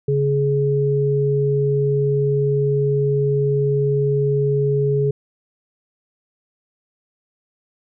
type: tone pair together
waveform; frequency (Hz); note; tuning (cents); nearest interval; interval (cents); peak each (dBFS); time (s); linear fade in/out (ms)
sine; 139.9 / 419.7; C#3 / G#4; +16 / +18; octave + perfect fifth; 1902; -18; 0.08-5.11; 5
effects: none